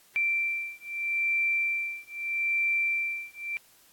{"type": "beating tone pair", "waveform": "sine", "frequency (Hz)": [2349, 2349.79], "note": ["D7", "D7"], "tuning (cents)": [0, 0], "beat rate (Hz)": 0.79, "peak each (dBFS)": -29, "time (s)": [0.16, 3.57], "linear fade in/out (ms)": 0, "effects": ["white hiss -59 dBFS RMS until 3.92 s", "AAC 64 kbps"]}